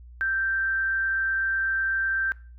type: tone with amplitude modulation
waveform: sine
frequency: 1568 Hz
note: G6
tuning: in tune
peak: -21 dBFS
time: 0.21-2.32 s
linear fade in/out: 0 ms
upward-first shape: sine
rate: 219 Hz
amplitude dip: 30%
effects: noise-tail reverb RT60 0.4 s tail -21 dB re dry + added 60 Hz sine -43 dBFS peak until 2.58 s

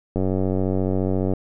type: click train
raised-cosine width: 2 ms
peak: -10 dBFS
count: 112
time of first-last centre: 0.16-1.336 s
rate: 94.4 Hz
effects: none

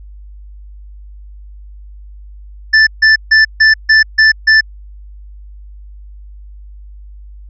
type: tone bursts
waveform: square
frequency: 1760 Hz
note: A6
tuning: in tune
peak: -5 dBFS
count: 7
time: 2.73-4.61 s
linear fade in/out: 10 ms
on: 140 ms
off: 150 ms
effects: added 50 Hz sine -31 dBFS peak until 7.49 s + resampled to 16000 Hz

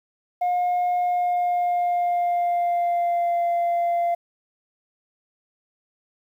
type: tone with pitch glide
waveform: sine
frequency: 715 to 690.6 Hz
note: F5 to F5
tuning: +41 to -20 cents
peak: -17 dBFS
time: 0.41-4.15 s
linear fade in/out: 10 ms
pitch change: -61 cents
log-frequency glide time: 0.98-3.44 s
effects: tanh soft clip ceiling -18 dBFS + 9-bit

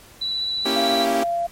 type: tone with vibrato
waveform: sine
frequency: 3951 Hz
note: B7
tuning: in tune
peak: -22 dBFS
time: 0.21-1.05 s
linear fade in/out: 10 ms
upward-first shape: square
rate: 15 Hz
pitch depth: 9 cents each way
type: chord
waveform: sawtooth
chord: A# diminished seventh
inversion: none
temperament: equal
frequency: 233.1 / 277.2 / 329.6 / 392 Hz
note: A#3 / C#4 / E4 / G4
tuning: 0 / 0 / 0 / 0 cents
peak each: -24 / -22 / -25 / -21 dBFS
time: 0.65-1.24 s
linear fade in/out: 10 ms
type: tone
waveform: sine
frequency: 687 Hz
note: F5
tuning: 29 cents flat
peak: -20 dBFS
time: 0.76-1.47 s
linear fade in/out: 10 ms
effects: pink hiss -47 dBFS RMS until 1.51 s + MP3 64 kbps

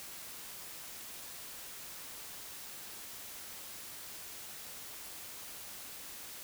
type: silence
effects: white hiss -47 dBFS RMS until 6.43 s

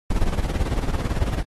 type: noise with tremolo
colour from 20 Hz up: brown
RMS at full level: -19 dBFS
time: 0.1-1.43 s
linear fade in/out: 5 ms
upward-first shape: sine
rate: 18 Hz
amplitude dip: 75%
effects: AAC 32 kbps

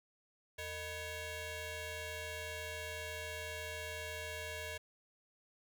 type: ring-modulated tone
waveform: 15% pulse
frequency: 534 Hz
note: C5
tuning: 35 cents sharp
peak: -32 dBFS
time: 0.58-4.78 s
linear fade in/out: 10 ms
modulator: 1150 Hz
effects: none

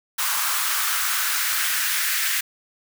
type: noise with high-pass filter sweep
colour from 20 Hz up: white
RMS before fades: -23 dBFS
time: 0.18-2.41 s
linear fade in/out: 10 ms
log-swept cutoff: 1100 to 1800 Hz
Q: 2.7
effects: none

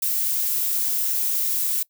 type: noise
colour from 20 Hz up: violet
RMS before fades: -23 dBFS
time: 0.02-1.83 s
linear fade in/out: 5 ms
effects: noise-tail reverb RT60 0.1 s tail -22 dB re dry

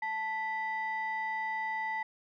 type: tone pair together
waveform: sine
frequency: 880 / 1975.5 Hz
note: A5 / B6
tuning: 0 / 0 cents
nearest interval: octave + major second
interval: 1400 cents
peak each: -33 / -34 dBFS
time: 0.02-2.03 s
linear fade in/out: 5 ms
effects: tanh soft clip ceiling -26 dBFS

